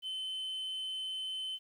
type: tone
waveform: sine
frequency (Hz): 3059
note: G7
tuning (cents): -43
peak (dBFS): -33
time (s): 0.02-1.59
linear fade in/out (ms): 50
effects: tanh soft clip ceiling -35 dBFS + 11-bit